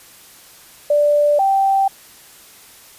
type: tone pair in turn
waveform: sine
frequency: 587.3 / 780.3 Hz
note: D5 / G5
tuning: 0 / -8 cents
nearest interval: perfect fourth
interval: 492 cents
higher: second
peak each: -11 / -12 dBFS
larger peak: first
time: 0.9-1.39 / 1.39-1.88 s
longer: neither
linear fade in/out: 5 ms
effects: white hiss -44 dBFS RMS until 2.98 s + resampled to 32000 Hz